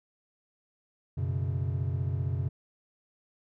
triangle chord, F# suspended fourth, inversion none, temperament just, 92.5 / 123.33 / 138.75 Hz, F#2 / B2 / C#3, 0 / -2 / +2 cents, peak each -29 / -31 / -31 dBFS, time 1.17-2.49 s, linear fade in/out 10 ms, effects none

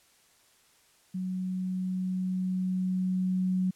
sine tone with level ramp, 185.1 Hz, F#3, 1 cent sharp, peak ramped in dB -30 to -24 dBFS, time 1.14-3.71 s, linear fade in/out 10 ms, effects white hiss -63 dBFS RMS until 3.75 s + low-pass 11000 Hz 12 dB/octave

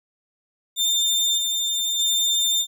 30% pulse tone with tremolo, 3603 Hz, A7, 40 cents sharp, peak -16 dBFS, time 0.76-2.67 s, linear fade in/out 50 ms, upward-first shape square, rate 0.81 Hz, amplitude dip 30%, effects none

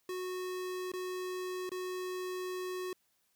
square tone with dropouts, 367.1 Hz, F#4, 14 cents flat, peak -37 dBFS, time 0.09-2.93 s, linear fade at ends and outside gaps 2 ms, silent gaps 0.918-0.936 / 1.693-1.717 s, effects white hiss -75 dBFS RMS until 3.35 s

